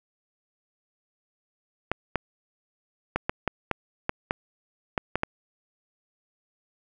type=clicks; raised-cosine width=0.5 ms; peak=-9 dBFS; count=11; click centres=1.916 / 2.157 / 3.16 / 3.295 / 3.477 / 3.713 / 4.094 / 4.309 / 4.978 / 5.156 / 5.234 s; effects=none